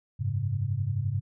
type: chord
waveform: sine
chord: F# suspended second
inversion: none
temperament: equal with one note detuned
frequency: 92.5 / 103.83 / 135.9 Hz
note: F#2 / G#2 / C#3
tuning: 0 / 0 / -34 cents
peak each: -34 / -28 / -31 dBFS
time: 0.19-1.21 s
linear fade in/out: 20 ms
effects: none